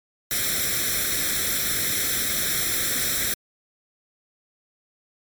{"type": "noise with comb filter", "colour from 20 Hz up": "white", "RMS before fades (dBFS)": -24, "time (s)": [0.31, 3.34], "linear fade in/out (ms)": 2, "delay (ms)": 0.53, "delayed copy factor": 0.85, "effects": ["MP3 96 kbps"]}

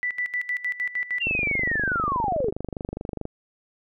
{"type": "tone with tremolo", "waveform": "sine", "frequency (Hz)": 1975.5, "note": "B6", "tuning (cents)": 0, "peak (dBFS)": -23, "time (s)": [0.03, 1.22], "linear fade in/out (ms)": 0, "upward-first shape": "square", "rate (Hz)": 6.5, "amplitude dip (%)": 80}
{"type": "linear sweep", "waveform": "sine", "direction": "down", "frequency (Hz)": [2825, 361.4], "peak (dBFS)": -22, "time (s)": [1.2, 2.51], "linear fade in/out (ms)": 20}
{"type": "click train", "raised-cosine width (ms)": 2, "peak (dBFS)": -17, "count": 50, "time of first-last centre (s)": [1.27, 3.254], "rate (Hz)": 24.7}
{"effects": []}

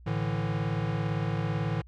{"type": "chord", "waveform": "square", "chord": "A suspended fourth", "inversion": "none", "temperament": "equal", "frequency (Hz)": [110, 146.83, 164.81], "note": ["A2", "D3", "E3"], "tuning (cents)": [0, 0, 0], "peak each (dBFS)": [-32, -33, -33], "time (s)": [0.06, 1.82], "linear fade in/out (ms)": 10, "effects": ["added 60 Hz sine -48 dBFS peak until 1.87 s", "low-pass 3000 Hz 12 dB/octave"]}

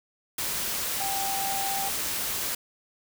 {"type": "tone in noise", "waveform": "sine", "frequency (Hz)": 784, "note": "G5", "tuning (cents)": 0, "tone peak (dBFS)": -30, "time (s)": [1, 1.89], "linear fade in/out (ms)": 5, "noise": "white", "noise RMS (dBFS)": -30, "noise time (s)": [0.38, 2.55], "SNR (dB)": -3, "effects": []}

